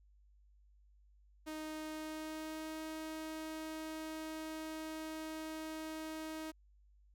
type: tone with pitch glide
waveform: sawtooth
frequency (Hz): 311.1 to 315.3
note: D#4 to D#4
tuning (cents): 0 to +23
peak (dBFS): -38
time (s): 1.46-6.52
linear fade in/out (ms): 20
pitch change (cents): +23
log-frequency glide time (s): 1.92-2.81
effects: added 50 Hz sine -63 dBFS peak until 7.14 s